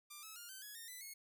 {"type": "tone with pitch steps", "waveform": "5% pulse", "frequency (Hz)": [1188, 1295.5, 1412.8, 1540.6, 1680.1, 1832.1, 1998, 2179], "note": ["D6", "E6", "F6", "G6", "G#6", "A#6", "B6", "C#7"], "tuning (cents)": [20, -30, 20, -30, 20, -30, 20, -30], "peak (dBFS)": -39, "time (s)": [0.1, 1.14], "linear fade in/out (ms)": 10, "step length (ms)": 130, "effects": []}